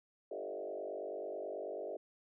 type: tone with frequency modulation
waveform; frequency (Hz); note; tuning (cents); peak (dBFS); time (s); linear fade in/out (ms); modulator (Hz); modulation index
sine; 518; C5; -17; -39; 0.31-1.97; 5; 49.2; 3.1
effects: none